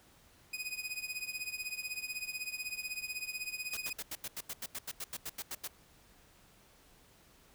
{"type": "tone with tremolo", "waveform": "sawtooth", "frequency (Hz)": 2494, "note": "D#7", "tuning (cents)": 3, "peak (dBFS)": -31, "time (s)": [0.53, 3.93], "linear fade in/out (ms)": 5, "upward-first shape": "triangle", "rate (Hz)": 16, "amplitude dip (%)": 90}
{"type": "noise bursts", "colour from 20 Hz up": "white", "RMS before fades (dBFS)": -40, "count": 16, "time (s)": [3.73, 5.677], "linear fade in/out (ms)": 5, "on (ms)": 42, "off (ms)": 85}
{"effects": ["pink hiss -63 dBFS RMS until 7.54 s"]}